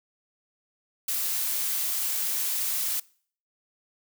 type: noise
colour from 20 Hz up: blue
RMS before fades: -28 dBFS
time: 1.08-3 s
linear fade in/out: 5 ms
effects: noise-tail reverb RT60 0.5 s tail -23 dB re dry